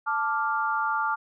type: chord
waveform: sine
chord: D minor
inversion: second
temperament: equal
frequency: 880 / 1174.7 / 1396.9 Hz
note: A5 / D6 / F6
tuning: 0 / 0 / 0 cents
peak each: -28 dBFS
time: 0.06-1.16 s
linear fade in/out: 20 ms
effects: none